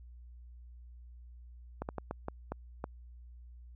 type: slowing click train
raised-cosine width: 1 ms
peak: -22 dBFS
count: 7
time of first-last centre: 1.82-2.841 s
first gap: 69 ms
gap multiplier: 1.36
effects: added 60 Hz sine -49 dBFS peak until 3.75 s